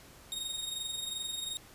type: tone with amplitude modulation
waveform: sawtooth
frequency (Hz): 3729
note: A#7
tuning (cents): 0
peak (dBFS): -30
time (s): 0.32-1.57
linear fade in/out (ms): 0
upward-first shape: sine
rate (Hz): 22.7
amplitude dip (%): 55
effects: pink hiss -55 dBFS RMS until 1.74 s + resampled to 32000 Hz